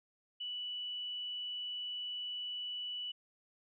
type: tone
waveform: sine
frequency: 2960 Hz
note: F#7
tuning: in tune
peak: -38 dBFS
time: 0.4-3.12 s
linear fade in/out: 10 ms
effects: none